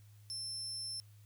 35% pulse tone, 5330 Hz, E8, 18 cents sharp, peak -37 dBFS, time 0.3-1 s, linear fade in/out 0 ms, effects added 104 Hz sine -56 dBFS peak until 1.25 s + white hiss -70 dBFS RMS until 1.25 s

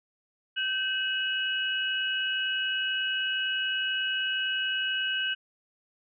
sine tone cluster, 1548 / 2590 / 2921 Hz, G6 / E7 / F#7, -22 / -31 / -23 cents, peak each -30 / -37 / -29 dBFS, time 0.56-5.35 s, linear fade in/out 20 ms, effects none

